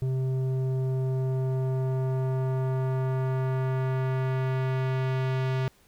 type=tone with low-pass filter sweep; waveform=square; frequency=130.81 Hz; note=C3; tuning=in tune; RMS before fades=-27 dBFS; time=0.02-5.68 s; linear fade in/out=0 ms; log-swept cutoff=340 to 3400 Hz; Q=0.86; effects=pink hiss -61 dBFS RMS until 5.87 s